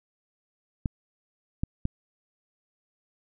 clicks, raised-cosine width 5 ms, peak -14 dBFS, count 3, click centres 0.858 / 1.635 / 1.854 s, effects none

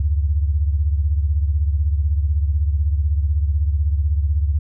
sine beating tone pair, 72.1 / 88.1 Hz, D2 / F2, -31 / +16 cents, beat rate 16 Hz, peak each -16 / -23 dBFS, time 0-4.59 s, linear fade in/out 5 ms, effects none

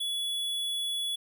square tone, 3400 Hz, G#7, 40 cents sharp, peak -30 dBFS, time 0-1.16 s, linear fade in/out 10 ms, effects none

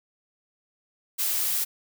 blue noise, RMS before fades -26 dBFS, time 1.18-1.65 s, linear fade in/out 20 ms, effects none

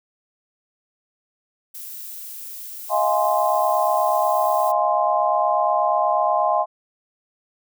violet noise, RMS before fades -35 dBFS, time 1.74-4.72 s, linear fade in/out 10 ms
sine chord, F minor seventh, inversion third, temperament equal with one note detuned, 630.2 / 698.5 / 830.6 / 1046.5 Hz, Eb5 / F5 / Ab5 / C6, +22 / 0 / 0 / 0 cents, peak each -22 dBFS, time 2.89-6.66 s, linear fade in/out 50 ms
effects none

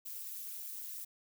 violet noise with amplitude modulation, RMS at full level -40 dBFS, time 0.05-1.05 s, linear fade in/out 10 ms, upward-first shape sine, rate 210 Hz, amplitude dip 90%, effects none

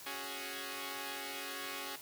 5% pulse chord, C# suspended fourth, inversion none, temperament equal, 277.2 / 370 / 415.3 Hz, C#4 / F#4 / G#4, 0 / 0 / 0 cents, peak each -34 dBFS, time 0.06-1.96 s, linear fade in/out 5 ms, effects white hiss -51 dBFS RMS until 2.01 s + high-pass 80 Hz 12 dB/octave

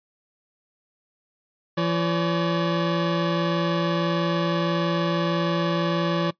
25% pulse tone pair together, 169.46 / 570 Hz, E3 / C#5, +48 / +48 cents, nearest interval octave + major sixth, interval 2100 cents, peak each -19 / -22 dBFS, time 1.77-6.31 s, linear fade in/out 10 ms, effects noise-tail reverb RT60 0.1 s tail -20 dB re dry + resampled to 11025 Hz

